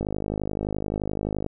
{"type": "click train", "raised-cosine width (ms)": 2, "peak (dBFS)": -14, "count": 76, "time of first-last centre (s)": [0.01, 1.463], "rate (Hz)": 51.6, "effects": []}